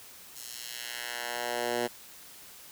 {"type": "tone with high-pass filter sweep", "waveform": "10% pulse", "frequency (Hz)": 120.1, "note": "B2", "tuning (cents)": -48, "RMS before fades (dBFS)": -35, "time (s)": [0.35, 1.88], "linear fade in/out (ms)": 20, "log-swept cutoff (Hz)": [6800, 300], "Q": 0.88, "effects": ["white hiss -50 dBFS RMS until 2.71 s"]}